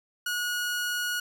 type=tone; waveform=sawtooth; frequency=1452 Hz; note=F#6; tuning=33 cents flat; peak=-24 dBFS; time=0.26-1.2 s; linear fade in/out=5 ms; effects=none